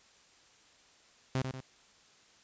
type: tone with echo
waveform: sawtooth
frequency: 130.81 Hz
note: C3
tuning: in tune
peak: -25 dBFS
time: 1.35-1.42 s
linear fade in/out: 2 ms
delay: 93 ms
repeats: 2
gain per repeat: -6 dB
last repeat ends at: 1.606 s
effects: white hiss -62 dBFS RMS until 2.43 s + resampled to 16000 Hz